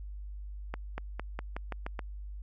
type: accelerating click train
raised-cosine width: 0.5 ms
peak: -21 dBFS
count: 8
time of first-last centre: 0.74-1.992 s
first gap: 240 ms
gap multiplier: 0.9
effects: added 50 Hz sine -39 dBFS peak until 2.42 s